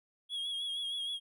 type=tone with vibrato; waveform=triangle; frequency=3307 Hz; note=G#7; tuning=8 cents flat; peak=-33 dBFS; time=0.29-1.2 s; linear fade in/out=50 ms; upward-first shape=sine; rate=6.4 Hz; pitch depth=41 cents each way; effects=none